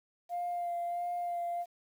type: tone with vibrato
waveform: sine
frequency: 698.5 Hz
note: F5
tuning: in tune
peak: -31 dBFS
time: 0.29-1.66 s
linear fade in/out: 50 ms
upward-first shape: sine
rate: 1.5 Hz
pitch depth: 15 cents each way
effects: tanh soft clip ceiling -29 dBFS + 10-bit